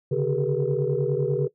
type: tone cluster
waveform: sine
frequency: 136.7 / 146.6 / 387.9 / 424.6 / 479.2 Hz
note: C#3 / D3 / G4 / G#4 / A#4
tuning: -24 / -3 / -18 / +38 / +48 cents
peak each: -27 dBFS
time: 0.11-1.48 s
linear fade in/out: 10 ms
effects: noise-tail reverb RT60 0.1 s tail -18 dB re dry + tanh soft clip ceiling -11 dBFS